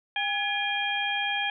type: harmonic tone with a mistuned harmonic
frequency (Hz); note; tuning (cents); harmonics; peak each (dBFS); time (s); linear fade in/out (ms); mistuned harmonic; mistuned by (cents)
806; G5; +48; 1 / 2 / 3 / 4; -31 / -31 / -31 / -31; 0.16-1.5; 2; 2; +83
effects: none